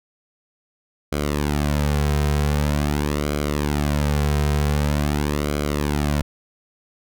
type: tone with flanger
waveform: sawtooth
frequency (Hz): 73.42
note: D2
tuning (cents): 0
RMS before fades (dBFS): -21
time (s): 1.12-6.22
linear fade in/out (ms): 5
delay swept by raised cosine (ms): 1.1 to 3.5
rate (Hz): 0.45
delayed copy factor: -0.7
effects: none